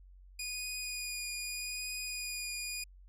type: tone with vibrato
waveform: 15% pulse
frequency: 2460 Hz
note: D#7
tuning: 20 cents flat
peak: -30 dBFS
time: 0.39-2.84 s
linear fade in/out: 5 ms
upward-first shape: triangle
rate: 0.81 Hz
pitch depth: 15 cents each way
effects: added 46 Hz sine -53 dBFS peak until 3.08 s